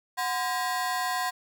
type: ring-modulated tone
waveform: 30% pulse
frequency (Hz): 880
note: A5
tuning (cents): 0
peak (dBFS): -21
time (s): 0.17-1.31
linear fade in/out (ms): 20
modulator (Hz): 146
effects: none